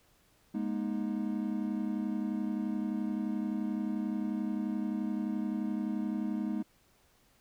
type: chord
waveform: triangle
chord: Ab suspended second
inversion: none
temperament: equal with one note detuned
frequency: 207.7 / 239.2 / 311.1 Hz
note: Ab3 / Bb3 / Eb4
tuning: 0 / +45 / 0 cents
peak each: -32 / -34 / -35 dBFS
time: 0.54-6.63 s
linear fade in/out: 10 ms
effects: pink hiss -67 dBFS RMS until 7.4 s